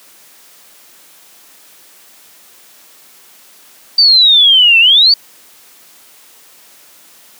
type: exponential two-way sweep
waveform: sine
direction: down then up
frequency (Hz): 4661 to 2637 to 4661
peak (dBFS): -4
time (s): 3.98-5.14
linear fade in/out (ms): 5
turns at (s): 4.79
effects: white hiss -43 dBFS RMS until 7.39 s + high-pass 200 Hz 12 dB/octave